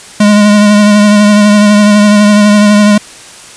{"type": "tone with vibrato", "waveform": "square", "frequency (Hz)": 207.7, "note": "G#3", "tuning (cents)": 0, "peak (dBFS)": -3, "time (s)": [0.2, 2.98], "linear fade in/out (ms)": 5, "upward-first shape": "triangle", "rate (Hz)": 12, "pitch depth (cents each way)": 31, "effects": ["white hiss -31 dBFS RMS until 3.56 s", "resampled to 22050 Hz"]}